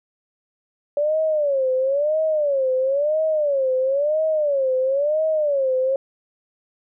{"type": "tone with vibrato", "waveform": "sine", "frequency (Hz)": 571, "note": "D5", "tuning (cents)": -49, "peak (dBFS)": -17, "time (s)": [0.97, 5.96], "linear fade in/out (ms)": 2, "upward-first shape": "sine", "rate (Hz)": 0.99, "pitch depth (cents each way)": 180, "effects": []}